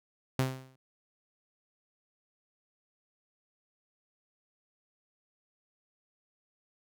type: tone with exponential decay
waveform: sawtooth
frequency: 130.81 Hz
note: C3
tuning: in tune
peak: -20 dBFS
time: 0.39-0.76 s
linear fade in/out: 2 ms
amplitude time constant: 80 ms
effects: none